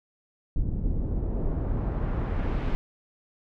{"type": "noise with low-pass filter sweep", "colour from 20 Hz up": "brown", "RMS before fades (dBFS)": -27, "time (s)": [0.56, 2.75], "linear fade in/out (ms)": 0, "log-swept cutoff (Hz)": [240, 2900], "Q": 0.85, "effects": []}